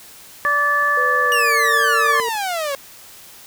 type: harmonic tone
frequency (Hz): 580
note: D5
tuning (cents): -22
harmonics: 1 / 2 / 3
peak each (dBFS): -27 / -18 / -17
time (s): 0.45-2.2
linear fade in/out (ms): 0
type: clicks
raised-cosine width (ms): 0.5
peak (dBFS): -26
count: 12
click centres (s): 0.826 / 0.883 / 1.153 / 1.221 / 1.258 / 1.363 / 1.653 / 1.812 / 2.057 / 2.202 / 2.284 / 2.354
type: tone with pitch glide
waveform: sine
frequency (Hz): 500 to 455.9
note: B4 to A#4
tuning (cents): +21 to -39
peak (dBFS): -23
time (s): 0.97-2.29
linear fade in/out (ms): 5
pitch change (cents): -160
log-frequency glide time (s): 1.22-1.54
type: exponential sweep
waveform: sawtooth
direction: down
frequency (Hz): 2908 to 540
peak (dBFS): -17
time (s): 1.32-2.75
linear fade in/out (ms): 0
effects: white hiss -42 dBFS RMS until 3.46 s